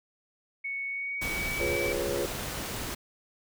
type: tone with pitch glide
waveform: sine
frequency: 2217 to 2302 Hz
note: C#7 to D7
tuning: 0 to -35 cents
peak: -31 dBFS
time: 0.64-1.93 s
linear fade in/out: 10 ms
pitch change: +65 cents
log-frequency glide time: 0.87-1.77 s
type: noise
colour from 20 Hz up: pink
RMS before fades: -35 dBFS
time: 1.21-2.95 s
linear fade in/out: 10 ms
type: chord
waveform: sine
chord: C# dominant seventh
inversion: first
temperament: equal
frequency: 349.2 / 415.3 / 493.9 / 554.4 Hz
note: E#4 / G#4 / B4 / C#5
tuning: 0 / 0 / 0 / 0 cents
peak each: -34 dBFS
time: 1.6-2.26 s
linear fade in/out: 2 ms
effects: none